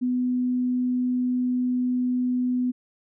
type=tone; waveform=sine; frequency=249.8 Hz; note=B3; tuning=20 cents sharp; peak=-21 dBFS; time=0.01-2.72 s; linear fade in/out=20 ms; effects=none